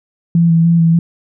sine tone with vibrato, 166.9 Hz, E3, 22 cents sharp, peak -7 dBFS, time 0.35-0.99 s, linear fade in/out 2 ms, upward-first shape square, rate 3.4 Hz, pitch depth 18 cents each way, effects none

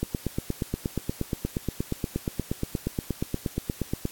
click train, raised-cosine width 3 ms, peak -13 dBFS, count 35, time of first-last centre 0.03-4.054 s, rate 8.45 Hz, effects white hiss -46 dBFS RMS until 4.11 s + AAC 64 kbps

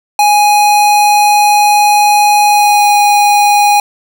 square tone with pitch glide, 830.6 to 823 Hz, G#5 to G#5, 0 to -16 cents, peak -6 dBFS, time 0.19-3.8 s, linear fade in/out 2 ms, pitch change -16 cents, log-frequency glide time 2.45-2.99 s, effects none

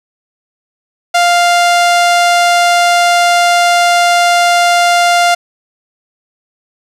sawtooth tone, 698.5 Hz, F5, in tune, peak -3 dBFS, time 1.14-5.35 s, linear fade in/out 10 ms, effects low-pass 9000 Hz 12 dB/octave + 7-bit

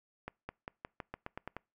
accelerating click train, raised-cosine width 0.5 ms, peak -25 dBFS, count 10, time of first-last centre 0.28-1.566 s, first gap 210 ms, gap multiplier 0.9, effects noise-tail reverb RT60 0.3 s tail -26 dB re dry

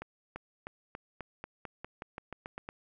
accelerating click train, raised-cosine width 0.5 ms, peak -25 dBFS, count 14, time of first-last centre 0.02-2.689 s, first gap 340 ms, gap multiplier 0.91, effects none

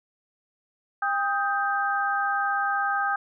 sine tone cluster, 801 / 1253 / 1571 Hz, G5 / D#6 / G6, +37 / +12 / +3 cents, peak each -27 dBFS, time 1.02-3.16 s, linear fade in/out 5 ms, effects none

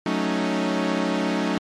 sawtooth chord, D# half-diminished seventh, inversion first, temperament equal, 185 / 220 / 277.2 / 311.1 Hz, F#3 / A3 / C#4 / D#4, 0 / 0 / 0 / 0 cents, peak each -23 dBFS, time 0.06-1.58 s, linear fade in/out 2 ms, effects low-pass 5000 Hz 12 dB/octave + MP3 64 kbps

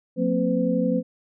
sine tone cluster, 181 / 229.6 / 261 / 508 Hz, F#3 / A#3 / C4 / B4, -38 / -26 / -4 / +49 cents, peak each -25 dBFS, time 0.16-1.03 s, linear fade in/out 50 ms, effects none

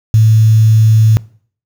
sine tone with quantisation, 110 Hz, A2, in tune, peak -4 dBFS, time 0.14-1.17 s, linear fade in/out 0 ms, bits 5, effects noise-tail reverb RT60 0.5 s tail -22 dB re dry

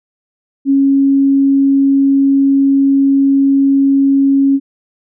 sine tone, 274.8 Hz, C#4, 15 cents flat, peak -7 dBFS, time 0.65-4.6 s, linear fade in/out 50 ms, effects none

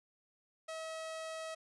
sawtooth tone, 642 Hz, E5, 46 cents flat, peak -37 dBFS, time 0.68-1.55 s, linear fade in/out 10 ms, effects resampled to 24000 Hz

